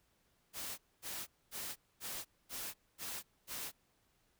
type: noise bursts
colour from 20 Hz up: white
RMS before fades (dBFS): -43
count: 7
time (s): 0.53-3.72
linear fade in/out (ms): 50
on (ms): 250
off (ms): 240
effects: pink hiss -75 dBFS RMS until 4.39 s